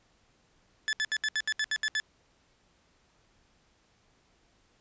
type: tone bursts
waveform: sawtooth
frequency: 1734 Hz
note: A6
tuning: 26 cents flat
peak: -23 dBFS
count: 10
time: 0.88-2 s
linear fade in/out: 0 ms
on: 49 ms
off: 70 ms
effects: pink hiss -67 dBFS RMS until 4.8 s + resampled to 16000 Hz